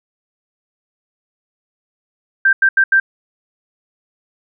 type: tone bursts at uneven times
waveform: sine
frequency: 1572 Hz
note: G6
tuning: 4 cents sharp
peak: -8 dBFS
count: 4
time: 2.45-2.53 / 2.62-2.69 / 2.77-2.84 / 2.92-3 s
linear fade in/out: 5 ms
effects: none